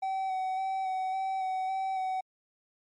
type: tone with vibrato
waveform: triangle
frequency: 760 Hz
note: F#5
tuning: 46 cents sharp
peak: -27 dBFS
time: 0.02-2.21 s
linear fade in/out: 10 ms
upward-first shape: square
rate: 1.8 Hz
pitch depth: 15 cents each way
effects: MP3 48 kbps